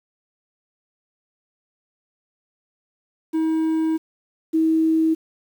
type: tone pair in turn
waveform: triangle / sine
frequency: 319.6 / 320.8 Hz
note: D#4 / E4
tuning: +47 / -47 cents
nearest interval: unison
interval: 6 cents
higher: second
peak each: -16 / -15 dBFS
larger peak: second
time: 3.33-3.98 / 4.53-5.15 s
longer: first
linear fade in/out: 20 ms
effects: 8-bit